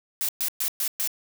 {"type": "noise bursts", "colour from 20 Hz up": "blue", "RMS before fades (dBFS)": -26, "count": 5, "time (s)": [0.21, 1.075], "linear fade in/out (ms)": 0, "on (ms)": 77, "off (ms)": 120, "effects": []}